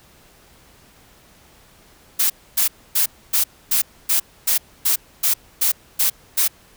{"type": "noise bursts", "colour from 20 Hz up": "blue", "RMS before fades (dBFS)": -17, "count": 12, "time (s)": [2.19, 6.48], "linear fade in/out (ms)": 10, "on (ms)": 110, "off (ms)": 270, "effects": ["pink hiss -51 dBFS RMS until 6.76 s"]}